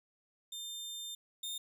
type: tone pair in turn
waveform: sawtooth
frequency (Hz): 3600 / 3636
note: A7 / A#7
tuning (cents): +39 / -44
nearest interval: unison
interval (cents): 17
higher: second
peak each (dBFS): -38 / -35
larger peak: second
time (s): 0.52-1.15 / 1.43-1.58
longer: first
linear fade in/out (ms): 5
effects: none